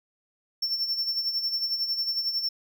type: tone with tremolo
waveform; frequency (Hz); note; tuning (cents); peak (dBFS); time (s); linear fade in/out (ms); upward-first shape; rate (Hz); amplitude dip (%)
triangle; 5410; E8; +44; -22; 0.62-2.49; 5; sine; 11; 60
effects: none